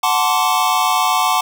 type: chord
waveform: square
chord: D dominant seventh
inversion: first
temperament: equal with one note detuned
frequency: 740 / 880 / 1046.5 / 1153.8 Hz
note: F#5 / A5 / C6 / D6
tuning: 0 / 0 / 0 / -31 cents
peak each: -20 dBFS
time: 0.03-1.41 s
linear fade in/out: 5 ms
effects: none